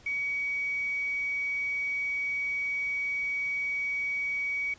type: tone with quantisation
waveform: sine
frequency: 2260 Hz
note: C#7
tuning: 33 cents sharp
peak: -28 dBFS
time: 0.06-4.74 s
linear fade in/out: 5 ms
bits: 8
effects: pink hiss -56 dBFS RMS until 4.78 s + resampled to 16000 Hz